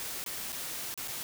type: noise with dropouts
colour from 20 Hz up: white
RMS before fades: -38 dBFS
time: 0-1.23 s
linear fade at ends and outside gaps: 0 ms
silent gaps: 0.24-0.262 / 0.521-0.527 / 0.941-0.976 / 1.076-1.081 s
effects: none